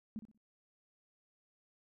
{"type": "tone with echo", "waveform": "sine", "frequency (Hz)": 218.6, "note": "A3", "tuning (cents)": -11, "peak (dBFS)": -38, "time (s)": [0.16, 0.19], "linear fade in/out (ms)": 0, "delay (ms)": 62, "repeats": 3, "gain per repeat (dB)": -11, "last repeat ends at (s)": 0.376, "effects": []}